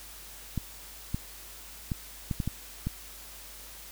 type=clicks; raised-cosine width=5 ms; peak=-17 dBFS; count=7; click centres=0.577 / 1.145 / 1.918 / 2.312 / 2.402 / 2.476 / 2.87 s; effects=added 50 Hz sine -52 dBFS peak until 3.91 s + white hiss -47 dBFS RMS until 3.91 s